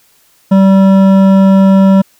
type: tone with hard clipping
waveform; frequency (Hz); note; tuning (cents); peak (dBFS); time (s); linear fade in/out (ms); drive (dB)
triangle; 193.2; G3; -25; -5; 0.51-2.02; 10; 15
effects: white hiss -50 dBFS RMS until 2.19 s